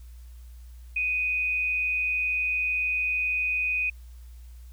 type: tone with amplitude modulation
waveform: sine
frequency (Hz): 2491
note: D#7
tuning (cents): +1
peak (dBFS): -22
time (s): 0.96-3.9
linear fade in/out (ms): 5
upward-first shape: sine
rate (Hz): 173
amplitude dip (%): 35
effects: added 60 Hz sine -42 dBFS peak until 4.72 s + white hiss -62 dBFS RMS until 4.72 s